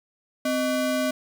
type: ring-modulated tone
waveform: square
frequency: 440.1 Hz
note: A4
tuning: in tune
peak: -20 dBFS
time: 0.45-1.11 s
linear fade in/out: 5 ms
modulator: 181 Hz
effects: none